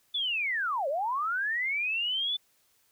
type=linear two-way sweep; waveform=sine; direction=down then up; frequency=3520 to 523.3 to 3520 Hz; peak=-27 dBFS; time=0.14-2.37 s; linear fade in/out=10 ms; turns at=0.88 s; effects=white hiss -68 dBFS RMS until 2.91 s